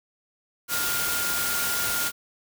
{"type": "tone in noise", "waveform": "sine", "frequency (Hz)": 1411, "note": "F6", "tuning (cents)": 17, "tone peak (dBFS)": -30, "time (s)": [0.68, 2.12], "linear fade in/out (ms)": 50, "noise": "white", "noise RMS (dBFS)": -27, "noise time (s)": [0.68, 2.12], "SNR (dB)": -6, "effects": []}